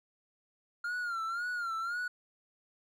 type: tone with vibrato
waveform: triangle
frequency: 1396.9 Hz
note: F6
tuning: in tune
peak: -31 dBFS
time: 0.84-2.08 s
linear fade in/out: 5 ms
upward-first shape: sine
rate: 1.9 Hz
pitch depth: 93 cents each way
effects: none